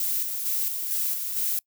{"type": "noise with tremolo", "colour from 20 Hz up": "violet", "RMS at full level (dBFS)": -26, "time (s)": [0, 1.59], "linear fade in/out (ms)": 2, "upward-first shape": "square", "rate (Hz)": 2.2, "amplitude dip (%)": 40, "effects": ["noise-tail reverb RT60 0.1 s tail -25 dB re dry"]}